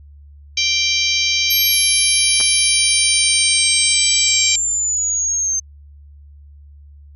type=harmonic tone; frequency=784 Hz; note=G5; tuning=in tune; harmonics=3 / 4 / 5 / 6 / 7 / 8; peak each=-20 / -21 / -22 / -23 / -23 / -24 dBFS; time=0.57-4.56 s; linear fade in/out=5 ms
type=exponential sweep; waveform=sine; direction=down; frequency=11680 to 6272 Hz; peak=-16 dBFS; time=1.5-5.6 s; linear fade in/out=10 ms
type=clicks; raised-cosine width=0.5 ms; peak=-14 dBFS; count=2; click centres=2.402 / 2.411 s
effects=added 72 Hz sine -39 dBFS peak until 7.15 s